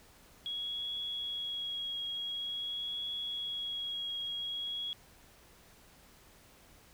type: tone with vibrato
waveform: sine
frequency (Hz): 3322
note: G#7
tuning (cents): 0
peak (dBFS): -35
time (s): 0.46-4.93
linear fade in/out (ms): 0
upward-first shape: triangle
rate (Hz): 0.47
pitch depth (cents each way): 17
effects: pink hiss -60 dBFS RMS until 6.93 s